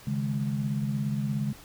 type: chord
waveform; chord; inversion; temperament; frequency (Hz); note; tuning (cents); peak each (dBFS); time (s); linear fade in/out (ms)
sine; C# suspended second; none; equal; 138.59 / 155.56 / 207.7; C#3 / D#3 / G#3; 0 / 0 / 0; -29 / -35 / -30; 0.07-1.53; 5
effects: pink hiss -50 dBFS RMS until 1.64 s